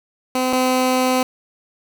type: tone pair in turn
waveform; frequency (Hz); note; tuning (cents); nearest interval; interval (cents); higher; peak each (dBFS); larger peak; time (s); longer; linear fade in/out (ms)
15% pulse; 256.1 / 256.1; C4 / C4; -37 / -37; unison; 0; neither; -11 / -9; second; 0.35-0.53 / 0.53-1.23; second; 2
effects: none